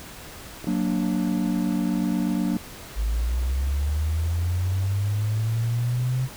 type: click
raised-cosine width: 2 ms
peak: -21 dBFS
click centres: 0.644 s
type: chord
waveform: triangle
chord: Gb augmented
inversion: none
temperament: equal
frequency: 185 / 233.1 / 293.7 Hz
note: Gb3 / Bb3 / D4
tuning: 0 / 0 / 0 cents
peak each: -23 / -24 / -25 dBFS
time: 0.67-2.57 s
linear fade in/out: 2 ms
type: linear sweep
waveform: sine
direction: up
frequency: 51.2 to 130.81 Hz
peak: -21 dBFS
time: 2.95-6.29 s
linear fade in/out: 50 ms
effects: pink hiss -41 dBFS RMS until 6.36 s